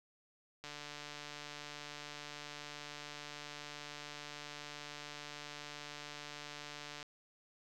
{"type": "click train", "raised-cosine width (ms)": 0.2, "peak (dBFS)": -29, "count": 940, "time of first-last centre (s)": [0.64, 7.028], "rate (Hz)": 147, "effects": []}